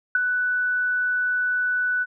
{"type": "tone with ADSR envelope", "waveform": "sine", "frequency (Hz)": 1488, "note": "F#6", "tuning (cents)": 9, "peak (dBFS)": -14, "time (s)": [0.15, 2.06], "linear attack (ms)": 3, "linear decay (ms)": 17, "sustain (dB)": -6, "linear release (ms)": 40, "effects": []}